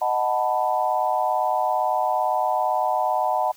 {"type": "chord", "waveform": "sine", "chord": "B dominant seventh", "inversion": "first", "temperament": "equal", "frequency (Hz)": [622.3, 740, 880, 987.8], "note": ["D#5", "F#5", "A5", "B5"], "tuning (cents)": [0, 0, 0, 0], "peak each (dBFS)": [-26, -23, -25, -27], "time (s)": [0.01, 3.52], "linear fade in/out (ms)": 10, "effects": ["white hiss -52 dBFS RMS until 3.56 s"]}